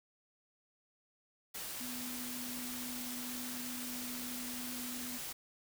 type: tone in noise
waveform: sine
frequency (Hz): 246.9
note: B3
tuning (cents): 0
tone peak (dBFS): -44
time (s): 1.8-5.18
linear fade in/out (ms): 10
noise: white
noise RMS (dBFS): -43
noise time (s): 1.54-5.33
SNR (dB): -4
effects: none